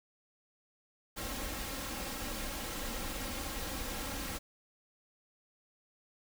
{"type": "noise with comb filter", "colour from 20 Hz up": "pink", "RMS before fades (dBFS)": -39, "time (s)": [1.16, 4.39], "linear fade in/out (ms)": 20, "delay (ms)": 3.7, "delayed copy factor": 0.6, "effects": []}